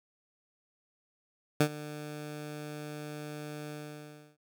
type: tone with ADSR envelope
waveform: 15% pulse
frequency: 150 Hz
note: D3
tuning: 37 cents sharp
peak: -14 dBFS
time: 1.6-4.37 s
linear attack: 7 ms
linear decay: 73 ms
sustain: -19 dB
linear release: 670 ms
effects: none